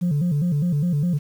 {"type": "tone with vibrato", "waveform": "sine", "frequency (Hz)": 160, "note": "D#3", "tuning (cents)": 49, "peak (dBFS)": -16, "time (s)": [0.01, 1.19], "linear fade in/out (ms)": 20, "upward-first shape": "square", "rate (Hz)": 4.9, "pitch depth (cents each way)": 170, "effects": ["tanh soft clip ceiling -16 dBFS", "8-bit"]}